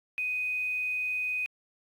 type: tone with quantisation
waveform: sine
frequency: 2498 Hz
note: D#7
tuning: 6 cents sharp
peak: -28 dBFS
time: 0.18-1.46 s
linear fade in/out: 0 ms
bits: 9
effects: AAC 48 kbps